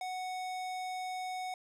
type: tone with hard clipping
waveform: sine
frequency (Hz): 740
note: F#5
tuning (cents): 0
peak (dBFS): -38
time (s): 0.01-1.54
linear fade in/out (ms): 2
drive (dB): 18
effects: none